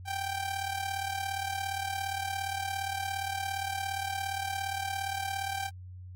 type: tone with amplitude modulation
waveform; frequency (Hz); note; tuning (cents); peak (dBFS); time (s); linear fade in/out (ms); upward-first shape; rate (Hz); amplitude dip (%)
sawtooth; 784; G5; 0; -25; 0.05-5.71; 50; sine; 37.3; 65
effects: added 91 Hz sine -42 dBFS peak until 6.15 s + MP3 64 kbps

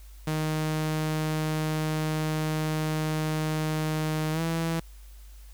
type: tone with pitch glide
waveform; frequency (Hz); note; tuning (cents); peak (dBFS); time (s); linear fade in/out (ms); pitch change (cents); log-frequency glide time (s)
sawtooth; 155.56 to 164.52; D#3 to E3; 0 to -3; -22; 0.27-4.8; 5; +97; 4.32-4.41
effects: added 50 Hz sine -44 dBFS peak until 5.53 s + white hiss -58 dBFS RMS until 5.53 s

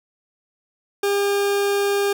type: tone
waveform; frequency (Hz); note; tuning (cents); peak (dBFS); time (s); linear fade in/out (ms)
40% pulse; 402.5; G4; +46; -17; 1.03-2.13; 5
effects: none

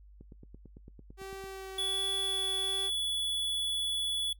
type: click train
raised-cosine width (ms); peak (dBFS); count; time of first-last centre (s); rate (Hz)
3; -37; 12; 0.21-1.44; 8.94
type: tone with vibrato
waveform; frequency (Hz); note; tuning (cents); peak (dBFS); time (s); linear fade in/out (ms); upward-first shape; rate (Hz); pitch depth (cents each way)
sawtooth; 384.9; G4; -32; -37; 1.17-2.91; 50; sine; 1.3; 10
type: tone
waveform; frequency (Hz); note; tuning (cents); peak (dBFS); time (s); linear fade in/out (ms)
square; 3416; G#7; +48; -31; 1.78-4.33; 5
effects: noise-tail reverb RT60 0.1 s tail -20 dB re dry + added 50 Hz sine -52 dBFS peak until 4.39 s

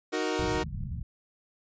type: chord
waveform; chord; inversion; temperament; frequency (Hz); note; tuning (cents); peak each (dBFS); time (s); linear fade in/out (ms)
sawtooth; D# minor; none; equal; 311.1 / 370 / 466.2; D#4 / F#4 / A#4; 0 / 0 / 0; -28; 0.12-0.64; 20
type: low-pass noise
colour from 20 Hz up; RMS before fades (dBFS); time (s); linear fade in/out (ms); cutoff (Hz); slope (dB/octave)
white; -35; 0.39-1.03; 2; 180; 48
effects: resampled to 16000 Hz

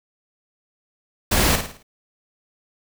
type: noise with echo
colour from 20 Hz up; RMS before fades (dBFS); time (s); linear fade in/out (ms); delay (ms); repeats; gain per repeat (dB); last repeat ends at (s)
pink; -18; 1.31-1.56; 10; 54; 5; -7; 1.83
effects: none

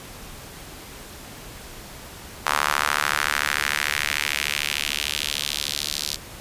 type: tone with high-pass filter sweep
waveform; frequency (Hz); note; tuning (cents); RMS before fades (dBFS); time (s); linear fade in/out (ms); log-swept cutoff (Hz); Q
sawtooth; 73.42; D2; 0; -25; 2.46-6.16; 5; 1100 to 4400; 2
effects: pink hiss -40 dBFS RMS until 6.4 s + resampled to 32000 Hz

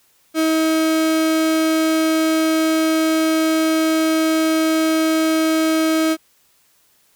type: tone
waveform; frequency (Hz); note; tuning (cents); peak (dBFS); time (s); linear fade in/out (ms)
35% pulse; 318.7; D#4; +42; -13; 0.34-6.17; 50
effects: white hiss -58 dBFS RMS until 7.15 s

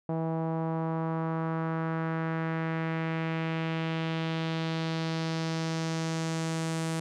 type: tone with low-pass filter sweep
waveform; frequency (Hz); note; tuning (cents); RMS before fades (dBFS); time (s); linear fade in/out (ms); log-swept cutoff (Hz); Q
sawtooth; 162.3; E3; -27; -31; 0.09-7; 2; 750 to 9000; 1.8
effects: none

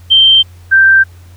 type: tone pair in turn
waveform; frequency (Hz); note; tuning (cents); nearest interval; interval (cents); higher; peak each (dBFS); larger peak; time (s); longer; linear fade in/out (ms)
sine; 3136 / 1568; G7 / G6; 0 / 0; octave; 1200; first; -3; neither; 0.1-0.43 / 0.71-1.04; neither; 20
effects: added 88 Hz sine -34 dBFS peak until 1.36 s + pink hiss -47 dBFS RMS until 1.36 s

